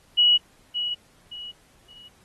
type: tone with echo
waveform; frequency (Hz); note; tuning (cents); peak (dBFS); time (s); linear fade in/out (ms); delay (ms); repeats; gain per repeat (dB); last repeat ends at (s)
sine; 2925; F#7; -21; -14; 0.17-0.38; 20; 570; 3; -10; 2.09
effects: pink hiss -59 dBFS RMS until 2.24 s + AAC 32 kbps